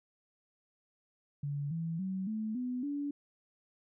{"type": "tone with pitch steps", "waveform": "sine", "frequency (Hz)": [143.4, 164.72, 189.22, 217.4, 249.7, 286.8], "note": ["D3", "E3", "F#3", "A3", "B3", "D4"], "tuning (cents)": [-41, -1, 39, -21, 19, -41], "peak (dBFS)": -33, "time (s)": [1.43, 3.11], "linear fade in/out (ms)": 5, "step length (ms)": 280, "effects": []}